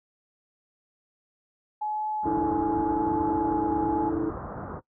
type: tone with vibrato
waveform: sine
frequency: 847 Hz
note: G#5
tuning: 34 cents sharp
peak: -27 dBFS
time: 1.81-4.1 s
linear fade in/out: 10 ms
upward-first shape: triangle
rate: 0.9 Hz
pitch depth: 21 cents each way
type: low-pass noise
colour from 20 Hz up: pink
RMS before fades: -35 dBFS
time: 2.22-4.81 s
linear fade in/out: 50 ms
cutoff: 1400 Hz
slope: 48 dB/octave
type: chord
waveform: sine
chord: D suspended second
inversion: none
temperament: equal with one note detuned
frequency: 300.5 / 329.6 / 440 Hz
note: D4 / E4 / A4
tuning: +40 / 0 / 0 cents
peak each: -29 / -27 / -33 dBFS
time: 2.25-4.31 s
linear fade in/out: 10 ms
effects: noise-tail reverb RT60 0.1 s tail -19 dB re dry + high-pass 60 Hz 12 dB/octave